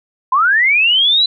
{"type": "linear sweep", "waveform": "sine", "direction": "up", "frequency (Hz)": [987.8, 4027], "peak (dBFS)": -9, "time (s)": [0.32, 1.26], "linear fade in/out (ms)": 5, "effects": []}